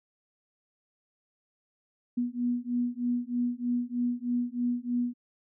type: beating tone pair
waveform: sine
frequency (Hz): 241.6 / 244.8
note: B3 / B3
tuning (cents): -38 / -15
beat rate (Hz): 3.2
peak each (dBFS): -30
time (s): 2.17-5.14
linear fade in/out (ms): 10
effects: none